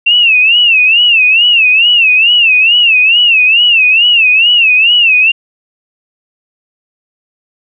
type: tone with vibrato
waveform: sine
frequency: 2700 Hz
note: E7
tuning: 41 cents sharp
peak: -4 dBFS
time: 0.06-5.32 s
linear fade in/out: 10 ms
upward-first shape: sine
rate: 2.3 Hz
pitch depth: 150 cents each way
effects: none